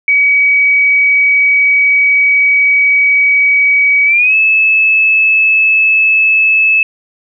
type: tone with pitch glide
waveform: sine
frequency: 2268 to 2605 Hz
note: C#7 to E7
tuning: +39 to -21 cents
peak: -6 dBFS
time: 0.08-6.83 s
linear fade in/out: 2 ms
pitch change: +240 cents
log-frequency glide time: 4.05-4.35 s
effects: none